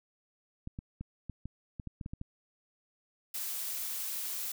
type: clicks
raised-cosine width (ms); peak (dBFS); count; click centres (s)
5; -27; 11; 0.674 / 0.789 / 1.01 / 1.297 / 1.456 / 1.798 / 1.873 / 2.012 / 2.061 / 2.135 / 2.214
type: noise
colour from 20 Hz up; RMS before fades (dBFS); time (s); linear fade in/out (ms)
blue; -37; 3.34-4.52; 5
effects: none